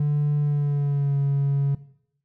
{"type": "tone with pitch glide", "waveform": "triangle", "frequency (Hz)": [146.83, 139.96], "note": ["D3", "C#3"], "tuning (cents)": [0, 17], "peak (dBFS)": -16, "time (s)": [0, 1.75], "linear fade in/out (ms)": 5, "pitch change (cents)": -83, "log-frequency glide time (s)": [0.4, 1.17], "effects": ["noise-tail reverb RT60 0.7 s tail -19 dB re dry", "tanh soft clip ceiling -14 dBFS"]}